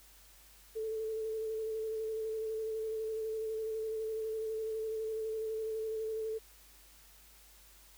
sine tone with vibrato, 440 Hz, A4, in tune, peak -34 dBFS, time 0.75-6.39 s, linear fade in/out 20 ms, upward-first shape square, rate 12 Hz, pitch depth 17 cents each way, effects added 50 Hz sine -62 dBFS peak until 7.97 s + white hiss -60 dBFS RMS until 7.97 s

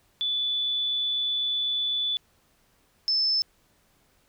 sine tone pair in turn, 3472 / 5261 Hz, A7 / E8, -24 / -4 cents, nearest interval perfect fifth, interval 720 cents, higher second, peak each -24 / -21 dBFS, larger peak second, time 0.21-2.17 / 3.08-3.42 s, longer first, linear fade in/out 0 ms, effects pink hiss -65 dBFS RMS until 4.28 s

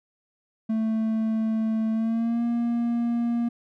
triangle tone with pitch glide, 221.2 to 235.7 Hz, A3 to A#3, +9 to +19 cents, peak -20 dBFS, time 0.69-3.49 s, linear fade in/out 10 ms, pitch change +110 cents, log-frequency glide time 1.92-2.43 s, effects none

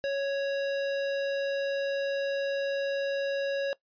square tone, 554.4 Hz, C#5, in tune, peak -28 dBFS, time 0.04-3.73 s, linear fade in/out 0 ms, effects noise-tail reverb RT60 0.1 s tail -20 dB re dry + resampled to 11025 Hz

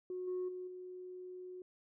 sine tone with level steps, 365.3 Hz, F#4, 22 cents flat, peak -38 / -34 / -41 / -45 dBFS, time 0.1-1.62 s, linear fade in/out 2 ms, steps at 0.27 / 0.48 / 0.67 s, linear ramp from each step 10 ms, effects tanh soft clip ceiling -33 dBFS

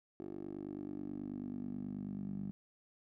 10% pulse tone with band-pass filter sweep, 49.27 Hz, G1, 10 cents sharp, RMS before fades -43 dBFS, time 0.2-2.51 s, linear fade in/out 0 ms, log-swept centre 370 to 190 Hz, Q 4.2, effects none

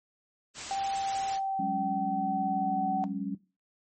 white noise, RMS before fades -38 dBFS, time 0.54-1.4 s, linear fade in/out 50 ms
sine tone with pitch glide, 784 to 757.3 Hz, G5 to F#5, 0 to +40 cents, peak -28 dBFS, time 0.71-3.04 s, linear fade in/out 0 ms, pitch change -60 cents, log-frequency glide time 0.92-2.73 s
sine chord, F# suspended second, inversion none, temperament equal with one note detuned, 185 / 203.4 / 277.2 Hz, F#3 / G#3 / C#4, 0 / -36 / 0 cents, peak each -35 dBFS, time 1.59-3.35 s, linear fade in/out 5 ms
effects noise-tail reverb RT60 0.3 s tail -18 dB re dry + MP3 32 kbps

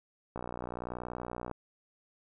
click train, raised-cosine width 1 ms, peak -24 dBFS, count 71, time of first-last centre 0.36-1.513 s, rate 60.7 Hz, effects none

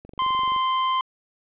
click train, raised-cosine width 2 ms, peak -29 dBFS, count 13, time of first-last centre 0.05-0.563 s, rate 23.4 Hz
45% pulse tone, 1041 Hz, C6, 9 cents flat, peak -20 dBFS, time 0.19-1.01 s, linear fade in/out 2 ms
effects resampled to 8000 Hz + 9-bit

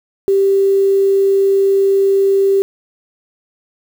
sine tone with quantisation, 392 Hz, G4, in tune, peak -9 dBFS, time 0.28-2.62 s, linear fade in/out 0 ms, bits 6, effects none

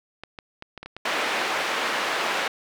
clicks, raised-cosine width 0.3 ms, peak -21 dBFS, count 7, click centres 0.236 / 0.388 / 0.624 / 0.777 / 0.83 / 0.86 / 0.966 s
white band-pass noise, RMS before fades -26 dBFS, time 1.05-2.48 s, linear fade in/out 5 ms, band 390 to 2200 Hz, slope 12 dB/octave
effects none

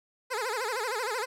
15% pulse tone with vibrato, 466.2 Hz, A#4, in tune, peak -23 dBFS, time 0.3-1.26 s, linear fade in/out 20 ms, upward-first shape sine, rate 13 Hz, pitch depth 200 cents each way, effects low-pass 12000 Hz 12 dB/octave

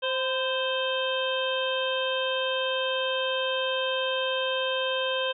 harmonic tone with a mistuned harmonic, 523.3 Hz, C5, in tune, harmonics 1 / 2 / 3 / 5 / 6 / 7, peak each -28 / -34 / -34 / -35 / -31 / -39 dBFS, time 0.02-5.33 s, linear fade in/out 20 ms, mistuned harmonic 2, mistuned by -44 cents, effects none

